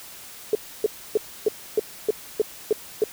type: tone bursts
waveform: sine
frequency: 428.1 Hz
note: A4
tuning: 47 cents flat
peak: -15 dBFS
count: 9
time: 0.53-3.039 s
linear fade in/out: 2 ms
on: 21 ms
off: 290 ms
effects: white hiss -42 dBFS RMS until 3.12 s